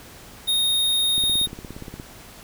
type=tone; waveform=square; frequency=3710 Hz; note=A#7; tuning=9 cents flat; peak=-19 dBFS; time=0.47-1.47 s; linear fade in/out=20 ms
type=click train; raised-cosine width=3 ms; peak=-22 dBFS; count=15; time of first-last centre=1.18-1.999 s; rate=17.1 Hz
effects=pink hiss -44 dBFS RMS until 2.43 s